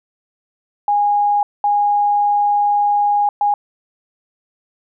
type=tone bursts at uneven times; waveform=sine; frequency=822 Hz; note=G#5; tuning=18 cents flat; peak=-12 dBFS; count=3; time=0.88-1.43 / 1.64-3.29 / 3.41-3.54 s; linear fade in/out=2 ms; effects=none